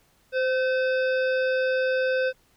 harmonic tone with a mistuned harmonic, 518 Hz, C5, 17 cents flat, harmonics 1 / 3 / 5 / 7 / 9 / 10, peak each -22 / -28 / -36 / -42 / -46 / -48 dBFS, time 0.32-2.33 s, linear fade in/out 50 ms, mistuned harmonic 3, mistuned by -24 cents, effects pink hiss -63 dBFS RMS until 2.56 s

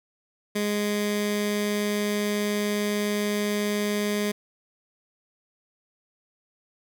15% pulse tone with notch filter, 207.2 Hz, G#3, 4 cents flat, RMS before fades -26 dBFS, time 0.55-4.32 s, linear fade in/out 10 ms, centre 790 Hz, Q 1.4, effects none

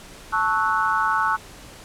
sine chord, F# minor seventh, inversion first, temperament equal with one note detuned, 880 / 1108.7 / 1303.4 / 1480 Hz, A5 / C#6 / E6 / F#6, 0 / 0 / -20 / 0 cents, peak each -24 dBFS, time 0.32-1.37 s, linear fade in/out 20 ms, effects pink hiss -43 dBFS RMS until 1.84 s + low-pass 11000 Hz 12 dB/octave

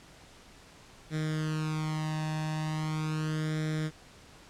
sawtooth tone with flanger, 155.56 Hz, D#3, in tune, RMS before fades -32 dBFS, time 1.1-3.91 s, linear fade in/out 50 ms, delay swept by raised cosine 0.54 to 1.13 ms, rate 0.39 Hz, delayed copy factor +0.8, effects pink hiss -54 dBFS RMS until 4.49 s + low-pass 8000 Hz 12 dB/octave

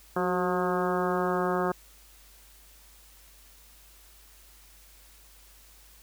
harmonic tone with a mistuned harmonic, 179.7 Hz, F3, 50 cents sharp, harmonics 1 / 2 / 3 / 4 / 5 / 6 / 7 / 8 / 9, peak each -32 / -29 / -33 / -33 / -36 / -35 / -34 / -41 / -40 dBFS, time 0.16-1.72 s, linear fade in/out 5 ms, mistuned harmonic 2, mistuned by +41 cents, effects added 50 Hz sine -56 dBFS peak until 6.02 s + white hiss -56 dBFS RMS until 6.02 s

